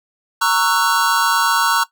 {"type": "chord", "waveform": "square", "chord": "F# dominant seventh", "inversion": "first", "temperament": "just", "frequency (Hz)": [925, 1110, 1332, 1480], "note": ["A#5", "C#6", "E6", "F#6"], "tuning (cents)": [-14, 2, 18, 0], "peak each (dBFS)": -20, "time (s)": [0.41, 1.84], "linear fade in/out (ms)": 10, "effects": ["noise-tail reverb RT60 0.1 s tail -17 dB re dry"]}